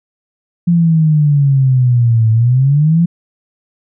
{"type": "exponential two-way sweep", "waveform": "sine", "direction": "down then up", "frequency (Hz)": [174.5, 110, 174.5], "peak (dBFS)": -7, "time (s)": [0.67, 3.06], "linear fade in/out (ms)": 10, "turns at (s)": 2.31, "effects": []}